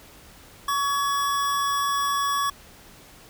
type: tone pair together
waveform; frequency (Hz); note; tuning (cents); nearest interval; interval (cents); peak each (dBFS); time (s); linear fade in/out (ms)
square; 1125.9 / 1687; C#6 / G#6; +27 / +27; perfect fifth; 700; -23 / -34; 0.68-2.5; 5
effects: pink hiss -49 dBFS RMS until 3.29 s